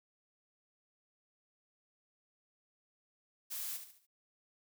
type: noise with echo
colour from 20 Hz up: blue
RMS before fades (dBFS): -41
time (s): 3.5-3.78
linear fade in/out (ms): 20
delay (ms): 72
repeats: 4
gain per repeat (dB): -8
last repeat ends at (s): 4.068
effects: none